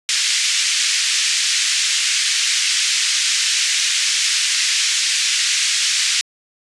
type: band-pass noise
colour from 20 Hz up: white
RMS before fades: -18 dBFS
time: 0.09-6.21 s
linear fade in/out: 0 ms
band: 1900 to 7100 Hz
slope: 24 dB/octave
effects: resampled to 24000 Hz